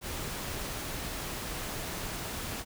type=noise; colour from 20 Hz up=pink; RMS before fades=-37 dBFS; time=0.01-2.65 s; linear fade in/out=50 ms; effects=none